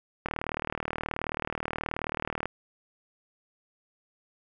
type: click train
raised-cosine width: 0.5 ms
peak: -15 dBFS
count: 86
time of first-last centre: 0.26-2.456 s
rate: 38.7 Hz
effects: none